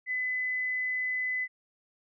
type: tone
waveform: sine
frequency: 2011 Hz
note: B6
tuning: 31 cents sharp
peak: -28 dBFS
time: 0.06-1.48 s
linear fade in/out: 50 ms
effects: none